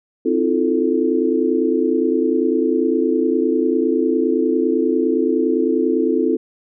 sine chord, F dominant seventh, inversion second, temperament equal with one note detuned, 261.6 / 319.3 / 349.2 / 440 Hz, C4 / Eb4 / F4 / A4, 0 / +45 / 0 / 0 cents, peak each -20 dBFS, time 0.25-6.37 s, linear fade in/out 10 ms, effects none

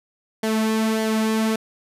sawtooth tone with flanger, 220 Hz, A3, in tune, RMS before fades -21 dBFS, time 0.43-1.56 s, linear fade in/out 5 ms, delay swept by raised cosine 0.77 to 3.17 ms, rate 1.7 Hz, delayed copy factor -0.55, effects resampled to 32000 Hz

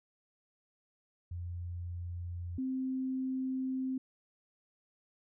sine tone pair in turn, 87.31 / 261 Hz, F2 / C4, 0 / -4 cents, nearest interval octave + perfect fifth, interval 1896 cents, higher second, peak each -37 / -32 dBFS, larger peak second, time 1.31-2.58 / 2.58-3.98 s, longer second, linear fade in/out 5 ms, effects none

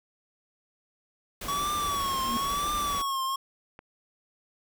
pink band-stop noise, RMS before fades -37 dBFS, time 1.41-3.02 s, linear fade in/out 5 ms, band 100 to 140 Hz, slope 96 dB/octave
square tone with vibrato, 1123 Hz, C#6, 22 cents sharp, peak -28 dBFS, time 1.48-3.36 s, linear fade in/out 5 ms, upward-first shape triangle, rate 1 Hz, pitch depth 110 cents each way
sine tone with exponential growth, 234.8 Hz, A#3, 13 cents sharp, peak -26 dBFS, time 2.07-2.37 s, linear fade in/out 0 ms, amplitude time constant 64 ms
clicks, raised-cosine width 0.5 ms, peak -32 / -30 dBFS, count 2, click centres 2.948 / 3.791 s
effects none

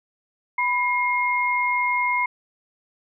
sine tone pair together, 987.8 / 2138 Hz, B5 / C7, 0 / +37 cents, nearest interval octave + minor second, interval 1337 cents, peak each -22 dBFS, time 0.58-2.26 s, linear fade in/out 5 ms, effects none

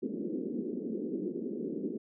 pink band-pass noise, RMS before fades -36 dBFS, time 0.02-1.98 s, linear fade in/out 10 ms, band 200 to 430 Hz, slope 48 dB/octave, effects none

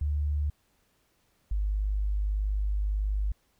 sine tone pair in turn, 73.42 / 50.82 Hz, D2 / G#1, 0 / -37 cents, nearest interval tritone, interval 637 cents, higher first, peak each -25 dBFS, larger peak neither, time 0.01-0.5 / 1.51-3.32 s, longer second, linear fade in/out 5 ms, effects pink hiss -70 dBFS RMS until 3.59 s

